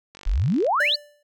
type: click train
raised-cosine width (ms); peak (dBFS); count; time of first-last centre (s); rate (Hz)
0.2; -25; 26; 0.15-0.667; 48.4
type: exponential sweep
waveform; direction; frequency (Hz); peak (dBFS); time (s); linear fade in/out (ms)
sine; up; 31.17 to 4699; -18; 0.26-0.96; 10
type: tone with exponential decay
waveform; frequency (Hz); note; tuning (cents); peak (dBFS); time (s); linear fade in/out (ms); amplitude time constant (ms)
square; 587.3; D5; 0; -25; 0.8-1.23; 5; 92
effects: none